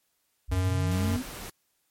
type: linear sweep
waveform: sine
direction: up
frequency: 51 to 261.6 Hz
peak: -29 dBFS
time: 0.48-1.23 s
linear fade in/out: 20 ms
type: tone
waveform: square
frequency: 92.5 Hz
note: F#2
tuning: in tune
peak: -26 dBFS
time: 0.51-1.17 s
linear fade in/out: 10 ms
type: noise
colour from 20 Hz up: pink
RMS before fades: -40 dBFS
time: 0.91-1.5 s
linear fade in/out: 5 ms
effects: white hiss -73 dBFS RMS until 1.9 s + MP3 64 kbps